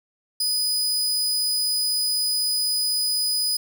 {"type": "tone", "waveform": "sawtooth", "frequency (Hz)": 4978, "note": "D#8", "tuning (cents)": 0, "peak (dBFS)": -18, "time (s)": [0.4, 3.57], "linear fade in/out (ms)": 5, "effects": []}